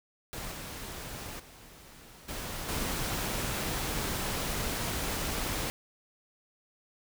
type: noise with level steps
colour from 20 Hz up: pink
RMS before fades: -39 / -41 / -52 / -38 / -33 dBFS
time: 0.33-5.7 s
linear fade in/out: 0 ms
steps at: 0.51 / 1.39 / 2.28 / 2.68 s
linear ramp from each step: 10 ms
effects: none